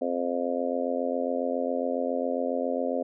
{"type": "harmonic tone", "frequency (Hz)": 87.31, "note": "F2", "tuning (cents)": 0, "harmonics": [3, 4, 5, 6, 7, 8], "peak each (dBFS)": [-31, -40, -34, -30, -32, -36], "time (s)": [0.01, 3.03], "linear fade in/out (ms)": 10, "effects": []}